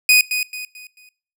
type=tone with echo; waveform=sawtooth; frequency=2489 Hz; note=D#7; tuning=in tune; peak=-6 dBFS; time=0.09-0.21 s; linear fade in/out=2 ms; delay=220 ms; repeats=4; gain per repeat=-9 dB; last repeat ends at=1.09 s; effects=noise-tail reverb RT60 0.5 s tail -23 dB re dry